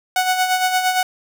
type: tone with tremolo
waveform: sawtooth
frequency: 740 Hz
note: F#5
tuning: in tune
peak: -10 dBFS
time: 0.16-1.03 s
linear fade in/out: 2 ms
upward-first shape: sine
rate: 8.7 Hz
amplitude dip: 55%
effects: none